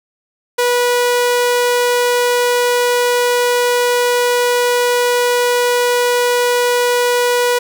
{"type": "tone", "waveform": "sawtooth", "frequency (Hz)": 488, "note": "B4", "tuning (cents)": -21, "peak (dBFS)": -8, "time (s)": [0.58, 7.59], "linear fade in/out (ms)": 10, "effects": []}